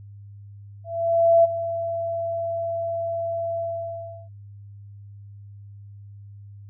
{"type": "tone with ADSR envelope", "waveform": "sine", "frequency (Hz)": 671, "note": "E5", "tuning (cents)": 31, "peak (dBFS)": -11, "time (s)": [0.84, 4.29], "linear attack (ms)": 600, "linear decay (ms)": 22, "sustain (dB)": -13, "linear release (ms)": 700, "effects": ["added 101 Hz sine -40 dBFS peak until 6.69 s"]}